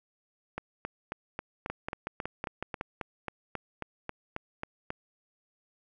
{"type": "two click trains", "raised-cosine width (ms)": 0.5, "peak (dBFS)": [-18, -19], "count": [7, 17], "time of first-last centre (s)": [[1.7, 2.811], [0.58, 4.904]], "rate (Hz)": [5.4, 3.7], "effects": []}